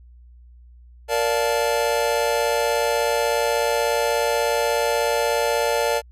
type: chord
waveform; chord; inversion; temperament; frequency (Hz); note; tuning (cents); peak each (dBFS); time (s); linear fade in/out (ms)
square; Bb major seventh; none; just; 466.2 / 582.7 / 699.2 / 874.1; Bb4 / D5 / F5 / A5; 0 / -14 / +2 / -12; -24 / -24 / -29 / -26; 1.08-6.02; 50
effects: added 60 Hz sine -44 dBFS peak until 6.11 s + resampled to 32000 Hz